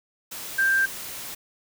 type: tone in noise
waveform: sine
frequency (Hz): 1580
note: G6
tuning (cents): +13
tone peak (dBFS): -18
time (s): 0.58-0.86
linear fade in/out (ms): 10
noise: white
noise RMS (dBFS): -36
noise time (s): 0.31-1.35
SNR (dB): +15
effects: none